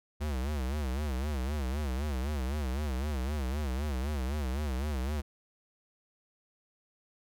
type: tone with vibrato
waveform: square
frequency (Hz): 69.3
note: C#2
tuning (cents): 0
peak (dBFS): -31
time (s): 0.2-5.22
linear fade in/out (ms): 20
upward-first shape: sine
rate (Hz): 3.9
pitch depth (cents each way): 170
effects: none